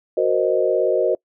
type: chord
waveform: sine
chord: C half-diminished seventh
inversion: second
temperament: equal with one note detuned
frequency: 370 / 466.2 / 523.3 / 620.1 Hz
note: Gb4 / Bb4 / C5 / Eb5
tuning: 0 / 0 / 0 / -6 cents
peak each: -21 dBFS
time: 0.17-1.15 s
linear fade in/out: 5 ms
effects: noise-tail reverb RT60 0.1 s tail -25 dB re dry